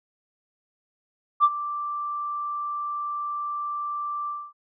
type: tone with ADSR envelope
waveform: sine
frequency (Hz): 1174.7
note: D6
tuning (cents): 0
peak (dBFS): -11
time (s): 1.4-4.53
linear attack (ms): 40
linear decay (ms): 48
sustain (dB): -16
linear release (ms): 250
effects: tanh soft clip ceiling -8 dBFS